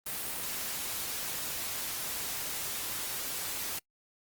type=noise; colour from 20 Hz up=white; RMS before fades=-36 dBFS; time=0.06-3.79 s; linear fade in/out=5 ms; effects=noise-tail reverb RT60 0.1 s tail -26 dB re dry + Opus 32 kbps